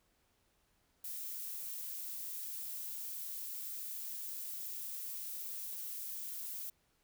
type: noise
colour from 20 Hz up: violet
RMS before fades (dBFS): -43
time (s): 1.04-6.7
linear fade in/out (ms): 5
effects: pink hiss -75 dBFS RMS until 7.03 s